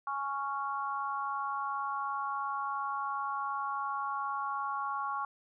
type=harmonic tone; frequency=277.2 Hz; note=C#4; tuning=in tune; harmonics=3 / 4 / 5; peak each=-38 / -34 / -40 dBFS; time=0.07-5.25 s; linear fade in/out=2 ms; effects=none